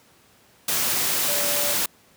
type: tone in noise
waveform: sine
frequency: 580 Hz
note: D5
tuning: 22 cents flat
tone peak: -30 dBFS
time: 1.28-1.74 s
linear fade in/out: 5 ms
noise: white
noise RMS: -23 dBFS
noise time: 0.68-1.86 s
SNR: -10 dB
effects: pink hiss -56 dBFS RMS until 2.16 s + high-pass 100 Hz 12 dB/octave